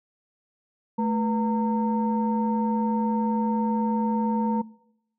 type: tone cluster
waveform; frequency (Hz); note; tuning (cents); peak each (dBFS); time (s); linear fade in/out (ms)
sine; 218.9 / 488.3 / 917; A3 / B4 / A#5; -9 / -20 / -29; -23 / -32 / -27; 0.98-4.62; 10
effects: noise-tail reverb RT60 0.8 s tail -23 dB re dry + tanh soft clip ceiling -13 dBFS